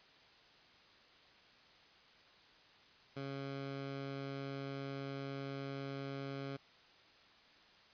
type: tone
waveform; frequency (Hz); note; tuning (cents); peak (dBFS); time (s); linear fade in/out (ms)
15% pulse; 137.7; C#3; -11; -35; 3.16-6.57; 10
effects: white hiss -63 dBFS RMS until 7.93 s + resampled to 11025 Hz